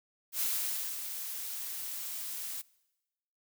blue noise with ADSR envelope, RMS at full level -31 dBFS, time 0.32-2.62 s, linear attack 89 ms, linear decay 550 ms, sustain -8 dB, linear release 14 ms, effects noise-tail reverb RT60 1.0 s tail -23 dB re dry

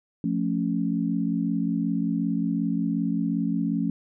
sine chord, F augmented, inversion none, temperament equal, 174.61 / 220 / 277.2 Hz, F3 / A3 / C#4, 0 / 0 / 0 cents, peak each -27 dBFS, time 0.24-3.9 s, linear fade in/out 2 ms, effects none

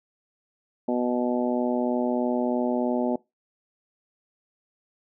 harmonic tone, 123.1 Hz, B2, 5 cents flat, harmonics 2 / 3 / 4 / 5 / 6 / 7, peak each -25 / -29 / -32 / -29 / -36 / -35 dBFS, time 0.88-3.16 s, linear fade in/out 5 ms, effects noise-tail reverb RT60 0.2 s tail -22 dB re dry

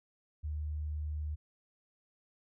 sine tone, 75.7 Hz, D#2, 47 cents flat, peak -34 dBFS, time 0.43-1.36 s, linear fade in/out 20 ms, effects none

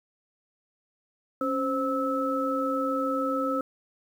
sine tone cluster, 274.5 / 523 / 1304 Hz, C#4 / C5 / E6, -17 / -1 / -19 cents, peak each -29 dBFS, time 1.41-3.61 s, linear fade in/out 2 ms, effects 9-bit

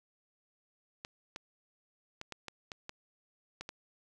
clicks, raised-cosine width 0.2 ms, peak -24 dBFS, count 9, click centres 1.049 / 1.361 / 2.214 / 2.323 / 2.483 / 2.718 / 2.894 / 3.61 / 3.691 s, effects none

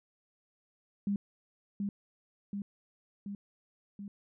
sine tone with echo, 201.3 Hz, G3, 46 cents sharp, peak -28 dBFS, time 1.07-1.16 s, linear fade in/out 2 ms, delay 730 ms, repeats 4, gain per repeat -3 dB, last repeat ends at 4.08 s, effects none

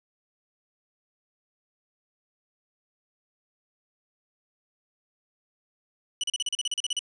sawtooth tone bursts, 2960 Hz, F#7, in tune, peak -22 dBFS, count 13, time 6.21-6.992 s, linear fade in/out 2 ms, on 26 ms, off 37 ms, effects resampled to 22050 Hz

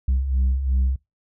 sine beating tone pair, 63 / 65.8 Hz, B1 / C2, +35 / +10 cents, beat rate 2.8 Hz, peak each -23 / -17 dBFS, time 0.08-0.96 s, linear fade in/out 5 ms, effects noise-tail reverb RT60 0.2 s tail -23 dB re dry + tanh soft clip ceiling -15 dBFS

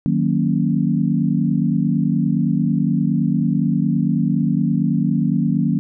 sine chord, D# minor seventh, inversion none, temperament equal, 155.56 / 185 / 233.1 / 277.2 Hz, D#3 / F#3 / A#3 / C#4, 0 / 0 / 0 / 0 cents, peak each -20 / -20 / -20 / -23 dBFS, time 0.06-5.79 s, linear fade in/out 0 ms, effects none

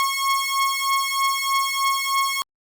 sawtooth beating tone pair, 1090 / 1093.2 Hz, C#6 / C#6, -29 / -24 cents, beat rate 3.2 Hz, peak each -19 dBFS, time 0-2.42 s, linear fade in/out 0 ms, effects Opus 48 kbps

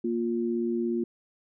sine tone pair together, 234.2 / 351.2 Hz, A#3 / F4, +8 / +10 cents, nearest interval perfect fifth, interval 702 cents, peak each -28 dBFS, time 0.04-1.04 s, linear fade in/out 5 ms, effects none

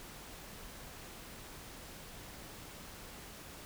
silence, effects pink hiss -50 dBFS RMS until 3.65 s

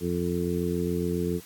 harmonic tone, 87.31 Hz, F2, in tune, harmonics 1 / 2 / 3 / 4 / 5, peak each -34 / -29 / -33 / -31 / -31 dBFS, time 0-1.41 s, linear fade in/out 50 ms, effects white hiss -49 dBFS RMS until 1.45 s + AAC 64 kbps

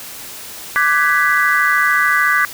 sine chord, G# half-diminished seventh, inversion second, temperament equal with one note detuned, 1174.7 / 1507.6 / 1661.2 / 1975.5 Hz, D6 / F#6 / G#6 / B6, 0 / +32 / 0 / 0 cents, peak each -17 dBFS, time 0.76-2.45 s, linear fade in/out 0 ms, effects white hiss -32 dBFS RMS until 2.53 s

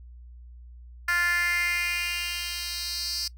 10% pulse tone with high-pass filter sweep, 349.2 Hz, F4, in tune, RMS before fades -28 dBFS, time 1.08-3.28 s, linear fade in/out 5 ms, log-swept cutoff 1600 to 4800 Hz, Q 4.3, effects noise-tail reverb RT60 0.1 s tail -22 dB re dry + added 60 Hz sine -43 dBFS peak until 3.37 s

